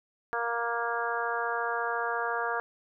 harmonic tone, 234.3 Hz, A#3, 9 cents sharp, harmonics 2 / 3 / 4 / 5 / 6 / 7, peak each -35 / -35 / -35 / -35 / -35 / -35 dBFS, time 0.33-2.6 s, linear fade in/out 0 ms, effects none

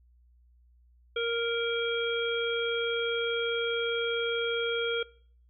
harmonic tone, 466.2 Hz, A#4, in tune, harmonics 1 / 3 / 5 / 7, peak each -29 / -35 / -38 / -35 dBFS, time 1.16-5.03 s, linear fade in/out 5 ms, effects noise-tail reverb RT60 0.5 s tail -21 dB re dry + added 60 Hz sine -58 dBFS peak until 5.49 s

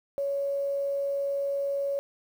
sine tone with quantisation, 559 Hz, C#5, 14 cents sharp, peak -26 dBFS, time 0.18-1.99 s, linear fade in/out 0 ms, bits 9, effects none

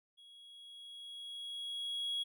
triangle tone with level ramp, 3322 Hz, G#7, in tune, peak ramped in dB -55 to -31 dBFS, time 0.17-2.24 s, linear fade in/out 20 ms, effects tanh soft clip ceiling -28 dBFS

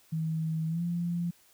sine tone with pitch glide, 160 to 172.48 Hz, D#3 to F3, +49 to -21 cents, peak -28 dBFS, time 0.12-1.31 s, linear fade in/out 10 ms, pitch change +130 cents, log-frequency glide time 0.68-0.82 s, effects white hiss -62 dBFS RMS until 1.53 s

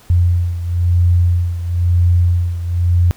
sine beating tone pair, 87.31 / 88.31 Hz, F2 / F2, 0 / +20 cents, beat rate 1 Hz, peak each -12 / -17 dBFS, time 0.1-3.11 s, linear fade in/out 0 ms, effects pink hiss -46 dBFS RMS until 3.16 s

